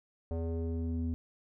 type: tone with low-pass filter sweep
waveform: square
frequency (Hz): 82.6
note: E2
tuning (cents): +4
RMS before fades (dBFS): -34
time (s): 0.31-1.14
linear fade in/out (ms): 0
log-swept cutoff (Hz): 570 to 230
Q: 2.5
effects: none